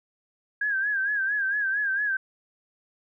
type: tone with vibrato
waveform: sine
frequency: 1622 Hz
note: G#6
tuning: 41 cents flat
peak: -23 dBFS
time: 0.61-2.17 s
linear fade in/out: 5 ms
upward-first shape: sine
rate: 4.4 Hz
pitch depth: 88 cents each way
effects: none